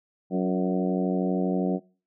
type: harmonic tone with a mistuned harmonic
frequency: 92.5 Hz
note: F#2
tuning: in tune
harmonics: 2 / 3 / 4 / 5 / 6 / 7 / 8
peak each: -25 / -29 / -31 / -33 / -35 / -36 / -37 dBFS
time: 0.3-1.8 s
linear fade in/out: 50 ms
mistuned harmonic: 4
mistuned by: -42 cents
effects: noise-tail reverb RT60 0.4 s tail -24 dB re dry